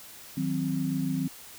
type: chord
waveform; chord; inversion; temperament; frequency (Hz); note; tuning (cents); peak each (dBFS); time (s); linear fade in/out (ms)
sine; C diminished; first; equal with one note detuned; 157.92 / 185 / 261.6; Eb3 / Gb3 / C4; +26 / 0 / 0; -31 / -32 / -29; 0.37-1.28; 5
effects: white hiss -47 dBFS RMS until 1.58 s

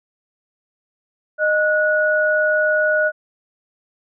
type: tone pair together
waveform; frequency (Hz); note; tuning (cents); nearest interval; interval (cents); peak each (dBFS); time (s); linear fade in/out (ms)
sine; 615.7 / 1463; D#5 / F#6; -18 / -20; octave + minor third; 1498; -17; 1.38-3.12; 50
effects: none

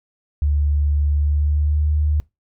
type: tone with pitch glide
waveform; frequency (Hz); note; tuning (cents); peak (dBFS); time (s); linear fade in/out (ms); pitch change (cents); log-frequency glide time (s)
sine; 73 to 75.18; D2 to D2; -10 to +41; -15; 0.42-2.2; 0; +51; 1.11-1.92
effects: noise-tail reverb RT60 0.2 s tail -22 dB re dry

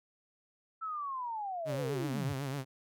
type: linear sweep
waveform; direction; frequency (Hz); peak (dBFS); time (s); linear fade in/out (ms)
sine; down; 1332 to 78; -35; 0.81-2.34; 20
type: tone with vibrato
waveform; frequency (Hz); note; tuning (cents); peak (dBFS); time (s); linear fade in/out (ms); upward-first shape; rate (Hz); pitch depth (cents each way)
sawtooth; 137.3; C#3; -16; -31; 1.65-2.65; 50; triangle; 8; 110
effects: none

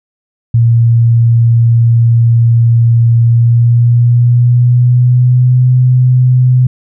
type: tone with pitch glide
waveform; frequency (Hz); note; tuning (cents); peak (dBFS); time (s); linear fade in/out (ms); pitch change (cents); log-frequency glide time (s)
sine; 116.6 to 126.42; A#2 to B2; +1 to +41; -4; 0.54-6.67; 5; +140; 3.2-5.7
effects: none

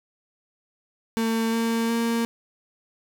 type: tone with pitch steps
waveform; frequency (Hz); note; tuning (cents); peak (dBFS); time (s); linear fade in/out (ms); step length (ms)
35% pulse; 225.8 / 228.6 / 231.3; A3 / A#3 / A#3; +45 / -34 / -13; -20; 1.17-2.25; 0; 360
effects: none

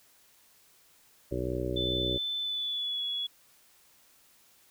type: harmonic tone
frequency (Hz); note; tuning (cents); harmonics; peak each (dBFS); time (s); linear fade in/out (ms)
62.3; B1; +16; 1 / 2 / 3 / 4 / 5 / 6 / 7 / 8 / 9; -37 / -37 / -44 / -42 / -37 / -35 / -40 / -45 / -38; 1.31-2.18; 10
type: tone with pitch glide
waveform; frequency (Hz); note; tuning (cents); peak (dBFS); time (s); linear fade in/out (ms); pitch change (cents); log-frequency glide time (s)
sine; 3520 to 3375; A7 to G#7; 0 to +27; -30; 1.76-3.27; 10; -73; 2.41-3.02
effects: white hiss -62 dBFS RMS until 4.7 s

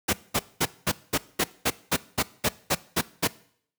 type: noise bursts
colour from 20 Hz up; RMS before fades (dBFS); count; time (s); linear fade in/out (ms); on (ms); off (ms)
pink; -22; 13; 0.08-3.276; 10; 52; 210
effects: noise-tail reverb RT60 0.6 s tail -20 dB re dry + high-pass 100 Hz 12 dB/octave

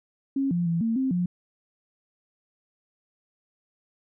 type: tone with pitch steps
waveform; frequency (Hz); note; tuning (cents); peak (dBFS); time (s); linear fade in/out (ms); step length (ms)
sine; 272.6 / 173.6 / 167.7 / 226.8 / 263.5 / 177.5; C#4 / F3 / E3 / A#3 / C4 / F3; -29 / -10 / +30 / -47 / +12 / +28; -22; 0.36-1.26; 5; 150
effects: none

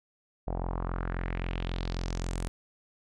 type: tone with low-pass filter sweep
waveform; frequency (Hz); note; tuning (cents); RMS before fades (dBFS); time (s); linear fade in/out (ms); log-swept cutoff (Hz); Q
sawtooth; 43.73; F1; +3; -33; 0.47-2.48; 0; 710 to 9600; 2.7
effects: none

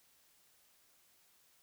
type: silence
effects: white hiss -69 dBFS RMS until 1.62 s

